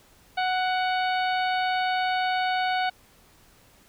harmonic tone with a mistuned harmonic, 740 Hz, F#5, in tune, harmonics 1 / 2 / 3 / 4 / 5 / 6, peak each -24 / -30 / -34 / -36 / -38 / -40 dBFS, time 0.37-2.9 s, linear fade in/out 10 ms, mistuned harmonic 3, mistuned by +20 cents, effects pink hiss -57 dBFS RMS until 3.88 s

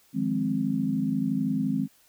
sine chord, F minor seventh, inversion third, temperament equal with one note detuned, 155.56 / 176.54 / 207.7 / 261.6 Hz, Eb3 / F3 / Ab3 / C4, 0 / +19 / 0 / 0 cents, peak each -32 / -33 / -28 / -27 dBFS, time 0.13-1.88 s, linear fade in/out 50 ms, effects white hiss -61 dBFS RMS until 2.08 s

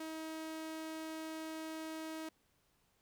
sawtooth tone, 317.9 Hz, D#4, 37 cents sharp, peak -38 dBFS, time 0-2.29 s, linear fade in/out 5 ms, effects pink hiss -75 dBFS RMS until 3.01 s

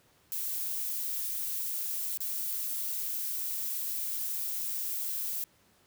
violet noise with dropouts, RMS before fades -34 dBFS, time 0.32-5.44 s, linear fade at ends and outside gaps 0 ms, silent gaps 2.174-2.204 s, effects pink hiss -65 dBFS RMS until 5.86 s + high-pass 60 Hz 12 dB/octave

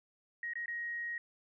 sine tone with dropouts, 1884 Hz, A#6, 18 cents sharp, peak -36 dBFS, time 0.43-1.18 s, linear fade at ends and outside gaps 2 ms, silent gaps 0.535-0.555 / 0.659-0.68 s, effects none

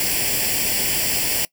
white noise with comb filter, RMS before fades -21 dBFS, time 0-1.45 s, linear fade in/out 2 ms, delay 0.39 ms, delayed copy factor +0.75, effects noise-tail reverb RT60 0.1 s tail -22 dB re dry

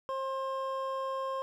triangle tone pair together, 533.6 / 1062 Hz, C5 / C6, +34 / +25 cents, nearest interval octave, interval 1191 cents, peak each -33 / -33 dBFS, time 0.09-1.42 s, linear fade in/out 0 ms, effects none

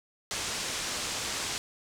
white low-pass noise, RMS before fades -34 dBFS, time 0.31-1.58 s, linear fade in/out 0 ms, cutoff 7900 Hz, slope 24 dB/octave, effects none

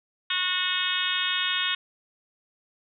harmonic tone, 365.7 Hz, F#4, 20 cents flat, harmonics 3 / 4 / 5 / 6 / 7 / 8 / 9 / 10, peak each -35 / -32 / -33 / -35 / -33 / -31 / -31 / -30 dBFS, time 0.3-1.75 s, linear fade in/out 5 ms, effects none

